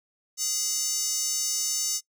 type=tone with high-pass filter; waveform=square; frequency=415.3 Hz; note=G#4; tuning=in tune; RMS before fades=-28 dBFS; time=0.37-2.01 s; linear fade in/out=50 ms; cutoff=6200 Hz; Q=4; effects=noise-tail reverb RT60 0.1 s tail -23 dB re dry